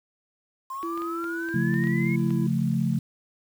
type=exponential sweep; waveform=sine; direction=up; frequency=1046.5 to 2200 Hz; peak=-31 dBFS; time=0.7-2.16 s; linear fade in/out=5 ms
type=clicks; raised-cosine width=0.3 ms; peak=-27 dBFS; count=9; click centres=0.829 / 0.976 / 1.02 / 1.242 / 1.488 / 1.741 / 1.839 / 1.872 / 2.306 s
type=tone with vibrato; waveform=triangle; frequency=335 Hz; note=E4; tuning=28 cents sharp; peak=-28 dBFS; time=0.83-2.47 s; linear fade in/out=5 ms; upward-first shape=triangle; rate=1.1 Hz; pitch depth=12 cents each way
type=chord; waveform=sine; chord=Db augmented; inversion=none; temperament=equal; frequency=138.59 / 174.61 / 220 Hz; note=Db3 / F3 / A3; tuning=0 / 0 / 0 cents; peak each=-26 dBFS; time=1.54-2.99 s; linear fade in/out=5 ms
effects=8-bit